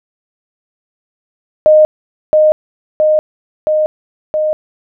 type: tone with echo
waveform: sine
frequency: 616 Hz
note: D#5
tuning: 17 cents flat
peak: -3 dBFS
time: 1.66-1.85 s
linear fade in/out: 0 ms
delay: 670 ms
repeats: 4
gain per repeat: -2 dB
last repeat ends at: 4.53 s
effects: none